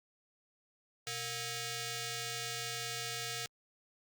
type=ring-modulated tone; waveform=5% pulse; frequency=587.3 Hz; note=D5; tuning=in tune; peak=-23 dBFS; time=1.07-3.46 s; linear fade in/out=0 ms; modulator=1050 Hz; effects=Opus 48 kbps